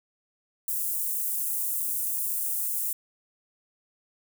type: high-pass noise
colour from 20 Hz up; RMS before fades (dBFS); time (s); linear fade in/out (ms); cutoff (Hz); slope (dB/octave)
white; -29; 0.68-2.93; 2; 8900; 24
effects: none